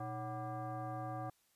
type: tone with frequency modulation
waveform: sine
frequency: 313 Hz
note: D#4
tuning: 10 cents sharp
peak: -39 dBFS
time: 0-1.3 s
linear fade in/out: 5 ms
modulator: 434 Hz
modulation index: 1.8
effects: white hiss -74 dBFS RMS until 1.55 s + resampled to 32000 Hz